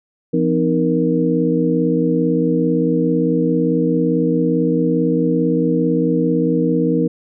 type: tone cluster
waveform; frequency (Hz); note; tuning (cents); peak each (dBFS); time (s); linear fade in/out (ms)
sine; 170.1 / 254.8 / 312.6 / 470.5; F3 / C4 / D#4 / A#4; -45 / -46 / +8 / +16; -19; 0.33-7.08; 10
effects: none